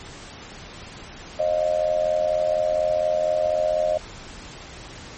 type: tone with amplitude modulation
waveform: sine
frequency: 618 Hz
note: D#5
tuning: 12 cents flat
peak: -15 dBFS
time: 1.39-3.98 s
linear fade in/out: 10 ms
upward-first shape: sine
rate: 84.2 Hz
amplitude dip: 80%
effects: pink hiss -40 dBFS RMS until 5.17 s + MP3 32 kbps